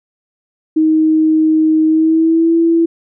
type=tone with pitch glide; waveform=sine; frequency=314.5 to 332.4 Hz; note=D#4 to E4; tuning=+19 to +15 cents; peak=-8 dBFS; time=0.76-2.86 s; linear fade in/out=10 ms; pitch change=+96 cents; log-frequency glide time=1.86-2.55 s; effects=none